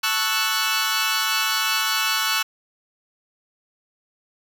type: chord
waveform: 15% pulse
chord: F# minor seventh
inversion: first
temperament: equal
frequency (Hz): 880 / 1108.7 / 1318.5 / 1480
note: A5 / C#6 / E6 / F#6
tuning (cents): 0 / 0 / 0 / 0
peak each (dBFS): -23 / -20 / -19 / -17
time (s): 0.03-2.43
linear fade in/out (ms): 10
effects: none